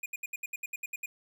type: tone bursts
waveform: square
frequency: 2454 Hz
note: D#7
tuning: 25 cents flat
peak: -34 dBFS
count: 11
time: 0.03-1.06 s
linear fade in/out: 5 ms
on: 30 ms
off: 70 ms
effects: none